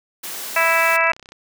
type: high-pass noise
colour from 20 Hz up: white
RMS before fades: -30 dBFS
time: 0.23-0.97 s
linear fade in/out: 10 ms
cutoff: 210 Hz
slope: 12 dB/octave
type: harmonic tone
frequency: 329.6 Hz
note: E4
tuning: in tune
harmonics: 2 / 3 / 4 / 5 / 6 / 7 / 8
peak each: -22 / -22 / -22 / -22 / -22 / -22 / -22 dBFS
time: 0.56-1.12 s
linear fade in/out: 5 ms
type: click train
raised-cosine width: 0.2 ms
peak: -24 dBFS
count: 19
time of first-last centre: 0.76-1.321 s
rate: 32.1 Hz
effects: none